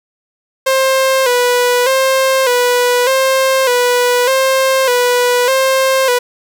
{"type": "tone with vibrato", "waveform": "sawtooth", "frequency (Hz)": 510, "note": "C5", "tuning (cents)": -44, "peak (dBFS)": -6, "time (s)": [0.66, 6.19], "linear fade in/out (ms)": 10, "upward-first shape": "square", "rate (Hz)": 0.83, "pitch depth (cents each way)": 66, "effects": []}